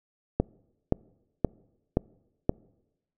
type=click train; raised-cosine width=2 ms; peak=-8 dBFS; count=5; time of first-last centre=0.4-2.494 s; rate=1.91 Hz; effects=noise-tail reverb RT60 1.0 s tail -26 dB re dry